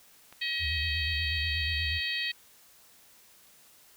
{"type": "click", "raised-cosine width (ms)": 0.3, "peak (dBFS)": -33, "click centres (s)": 0.326}
{"type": "harmonic tone", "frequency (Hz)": 636, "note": "D#5", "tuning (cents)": 38, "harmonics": [3, 4, 5, 6, 7], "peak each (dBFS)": [-34, -35, -36, -37, -37], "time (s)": [0.41, 2.32], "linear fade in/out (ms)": 10}
{"type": "tone with vibrato", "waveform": "sine", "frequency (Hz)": 77.78, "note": "D#2", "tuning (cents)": 0, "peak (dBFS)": -32, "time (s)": [0.59, 2.01], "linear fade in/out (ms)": 50, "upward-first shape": "square", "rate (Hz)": 8.3, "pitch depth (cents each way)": 110}
{"effects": ["white hiss -58 dBFS RMS until 3.96 s"]}